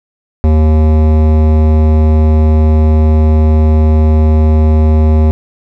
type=tone with hard clipping; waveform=sine; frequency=77.78 Hz; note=D#2; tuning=in tune; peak=-7 dBFS; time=0.44-5.31 s; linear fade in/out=0 ms; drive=16 dB; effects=none